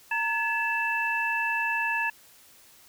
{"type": "tone cluster", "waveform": "sine", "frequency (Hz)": [919, 1710, 2650], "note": ["A#5", "A6", "E7"], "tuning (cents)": [-25, -50, 9], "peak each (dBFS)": [-30, -28, -29], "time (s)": [0.11, 2.1], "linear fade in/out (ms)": 5, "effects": ["white hiss -55 dBFS RMS until 2.88 s"]}